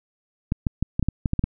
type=clicks; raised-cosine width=5 ms; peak=-9 dBFS; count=10; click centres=0.521 / 0.668 / 0.826 / 0.995 / 1.027 / 1.086 / 1.258 / 1.334 / 1.393 / 1.44 s; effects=none